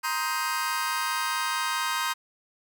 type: chord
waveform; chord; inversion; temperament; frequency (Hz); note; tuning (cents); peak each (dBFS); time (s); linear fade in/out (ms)
sawtooth; C minor seventh; third; just; 941.9 / 1046.5 / 1255.8 / 1569.8; Bb5 / C6 / Eb6 / G6; +18 / 0 / +16 / +2; -28; 0.03-2.14; 20
effects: none